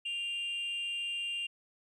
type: tone with frequency modulation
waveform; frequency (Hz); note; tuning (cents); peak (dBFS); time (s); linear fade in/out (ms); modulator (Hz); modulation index
sine; 2794; F7; 0; -31; 0.05-1.47; 10; 373; 0.31
effects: tanh soft clip ceiling -32 dBFS + 12-bit